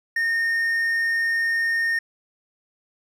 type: tone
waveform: triangle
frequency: 1835 Hz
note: A#6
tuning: 28 cents flat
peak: -18 dBFS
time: 0.16-1.99 s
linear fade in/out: 5 ms
effects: none

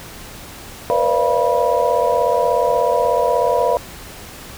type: tone cluster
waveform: sine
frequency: 474.5 / 511 / 592 / 684 / 975 Hz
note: A#4 / C5 / D5 / F5 / B5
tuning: +31 / -41 / +14 / -36 / -23 cents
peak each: -20 dBFS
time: 0.9-3.77 s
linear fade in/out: 0 ms
effects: pink hiss -36 dBFS RMS until 4.57 s

